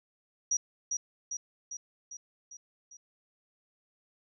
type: tone with echo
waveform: sine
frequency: 5780 Hz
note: F#8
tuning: 41 cents flat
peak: -25 dBFS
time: 0.51-0.57 s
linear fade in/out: 5 ms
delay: 400 ms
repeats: 6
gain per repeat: -4 dB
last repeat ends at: 2.97 s
effects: none